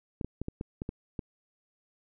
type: clicks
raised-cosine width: 3 ms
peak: -21 dBFS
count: 8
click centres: 0.212 / 0.246 / 0.416 / 0.484 / 0.611 / 0.819 / 0.891 / 1.192 s
effects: none